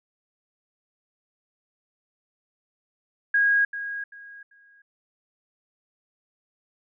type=tone with echo; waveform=sine; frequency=1640 Hz; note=G#6; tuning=22 cents flat; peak=-17 dBFS; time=3.34-3.65 s; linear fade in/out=5 ms; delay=390 ms; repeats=3; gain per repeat=-12 dB; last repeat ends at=4.82 s; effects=none